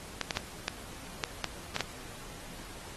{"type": "clicks", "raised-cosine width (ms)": 0.2, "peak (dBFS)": -12, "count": 8, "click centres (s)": [0.213, 0.308, 0.371, 0.681, 1.238, 1.443, 1.764, 1.807], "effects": ["pink hiss -47 dBFS RMS until 2.96 s", "AAC 32 kbps"]}